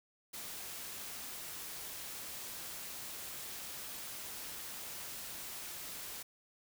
white noise, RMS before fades -45 dBFS, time 0.33-6.23 s, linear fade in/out 10 ms, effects none

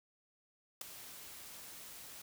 white noise with ADSR envelope, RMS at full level -36 dBFS, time 0.81-2.22 s, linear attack 5 ms, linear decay 4 ms, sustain -15 dB, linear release 6 ms, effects none

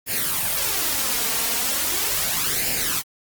white noise with flanger, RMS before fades -23 dBFS, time 0.06-3.03 s, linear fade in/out 50 ms, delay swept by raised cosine 0.41 to 4.41 ms, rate 0.38 Hz, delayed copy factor +0.6, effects Opus 32 kbps

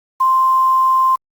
sine tone with quantisation, 1046.5 Hz, C6, in tune, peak -10 dBFS, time 0.2-1.16 s, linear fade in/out 10 ms, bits 6, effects Opus 48 kbps

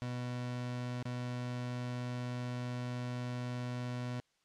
30% pulse tone with dropouts, 123.47 Hz, B2, in tune, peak -34 dBFS, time 0.02-4.2 s, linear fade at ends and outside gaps 0 ms, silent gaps 1.026-1.054 s, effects white hiss -75 dBFS RMS until 4.44 s + low-pass 6000 Hz 12 dB/octave

